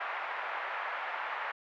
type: band-pass noise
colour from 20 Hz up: pink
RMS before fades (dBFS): -37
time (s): 0-1.52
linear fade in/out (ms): 10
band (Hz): 730 to 2200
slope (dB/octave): 24
effects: none